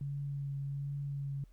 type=tone with vibrato; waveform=sine; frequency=140.3 Hz; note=C#3; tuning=21 cents sharp; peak=-35 dBFS; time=0.01-1.44 s; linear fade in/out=2 ms; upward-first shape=triangle; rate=1.3 Hz; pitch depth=19 cents each way; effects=added 42 Hz sine -56 dBFS peak until 1.52 s + pink hiss -75 dBFS RMS until 1.52 s